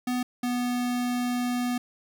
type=tone pair in turn; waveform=square; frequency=248.6 / 245.6 Hz; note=B3 / B3; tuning=+12 / -9 cents; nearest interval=unison; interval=21 cents; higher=first; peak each=-26 dBFS; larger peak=neither; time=0.07-0.23 / 0.43-1.78 s; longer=second; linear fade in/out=5 ms; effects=10-bit